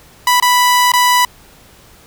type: tone with dropouts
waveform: sawtooth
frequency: 987.8 Hz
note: B5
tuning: in tune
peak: -5 dBFS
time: 0.27-1.25 s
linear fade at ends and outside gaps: 2 ms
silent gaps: 0.4-0.424 / 0.919-0.936 s
effects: pink hiss -44 dBFS RMS until 2.06 s